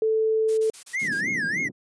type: tone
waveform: sine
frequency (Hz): 440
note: A4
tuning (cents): 0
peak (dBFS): -19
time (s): 0.02-0.7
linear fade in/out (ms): 2
type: noise bursts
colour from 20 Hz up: blue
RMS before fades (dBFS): -39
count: 6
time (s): 0.48-1.213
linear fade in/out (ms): 10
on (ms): 98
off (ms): 29
type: tone with vibrato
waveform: triangle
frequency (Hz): 1864.7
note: A#6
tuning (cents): 0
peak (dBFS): -22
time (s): 0.93-1.69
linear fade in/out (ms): 20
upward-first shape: sine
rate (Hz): 3.3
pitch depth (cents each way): 260
type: band-pass noise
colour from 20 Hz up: white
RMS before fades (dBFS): -36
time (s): 1.01-1.72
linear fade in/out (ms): 20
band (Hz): 160 to 280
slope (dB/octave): 24
effects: resampled to 22050 Hz